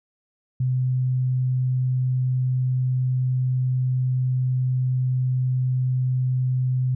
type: tone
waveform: sine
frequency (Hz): 127.9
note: C3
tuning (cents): -39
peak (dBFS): -19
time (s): 0.6-6.95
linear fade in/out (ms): 5
effects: none